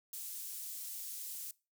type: high-pass noise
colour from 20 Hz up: pink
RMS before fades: -44 dBFS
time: 0.13-1.51 s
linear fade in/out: 2 ms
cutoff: 8900 Hz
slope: 12 dB/octave
effects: noise-tail reverb RT60 0.3 s tail -22 dB re dry